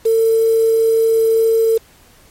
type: tone with quantisation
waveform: sine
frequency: 450.3 Hz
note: A4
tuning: 40 cents sharp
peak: -10 dBFS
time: 0.05-1.78 s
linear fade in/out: 10 ms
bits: 5
effects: pink hiss -48 dBFS RMS until 2.3 s + MP3 64 kbps